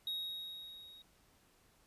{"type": "tone with level ramp", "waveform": "triangle", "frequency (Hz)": 3776, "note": "A#7", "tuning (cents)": 22, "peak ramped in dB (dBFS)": [-34, -53], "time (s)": [0.07, 1.02], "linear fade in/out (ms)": 2, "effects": ["pink hiss -69 dBFS RMS until 1.86 s", "resampled to 32000 Hz"]}